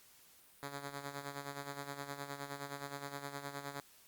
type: tone with tremolo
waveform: 5% pulse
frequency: 141.1 Hz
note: C#3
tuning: 31 cents sharp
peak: -29 dBFS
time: 0.63-3.8 s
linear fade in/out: 0 ms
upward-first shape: sine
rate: 9.6 Hz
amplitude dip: 65%
effects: white hiss -63 dBFS RMS until 4.07 s + Opus 48 kbps